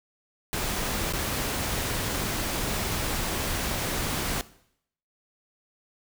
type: noise with dropouts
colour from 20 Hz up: pink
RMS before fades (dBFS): -29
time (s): 0.53-4.41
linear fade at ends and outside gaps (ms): 0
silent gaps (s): 1.125-1.135
effects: noise-tail reverb RT60 0.7 s tail -18 dB re dry